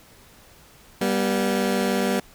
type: tone pair together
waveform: 20% pulse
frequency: 196 / 242.2 Hz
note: G3 / B3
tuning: 0 / -34 cents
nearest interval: major third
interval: 366 cents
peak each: -18 / -19 dBFS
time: 1.01-2.2 s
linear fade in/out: 5 ms
effects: pink hiss -51 dBFS RMS until 2.34 s